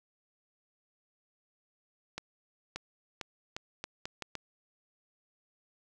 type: accelerating click train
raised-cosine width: 0.2 ms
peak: -20 dBFS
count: 8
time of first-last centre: 2.18-4.353 s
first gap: 580 ms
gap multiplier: 0.78
effects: none